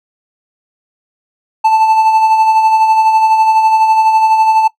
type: tone with tremolo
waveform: triangle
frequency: 880 Hz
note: A5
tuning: in tune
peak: -3 dBFS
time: 1.64-4.68 s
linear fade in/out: 10 ms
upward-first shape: sine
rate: 12 Hz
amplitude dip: 45%
effects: noise-tail reverb RT60 0.1 s tail -18 dB re dry